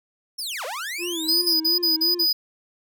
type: linear two-way sweep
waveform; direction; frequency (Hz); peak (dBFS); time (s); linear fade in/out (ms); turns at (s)
sawtooth; down then up; 5540 to 466.2 to 5540; -25; 0.38-1.54; 10; 0.65
type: tone with vibrato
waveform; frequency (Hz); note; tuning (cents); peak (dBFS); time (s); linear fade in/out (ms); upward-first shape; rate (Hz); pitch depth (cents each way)
triangle; 334.4; E4; +25; -26; 0.98-2.27; 50; sine; 2.8; 94
type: tone bursts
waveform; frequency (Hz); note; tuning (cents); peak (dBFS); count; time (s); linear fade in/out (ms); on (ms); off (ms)
square; 4968; D#8; -3; -18; 6; 1.28-2.33; 10; 140; 42
effects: none